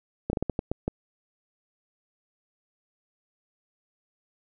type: slowing click train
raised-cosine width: 2 ms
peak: -13 dBFS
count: 8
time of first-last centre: 0.3-0.88 s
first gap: 31 ms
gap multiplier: 1.32
effects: none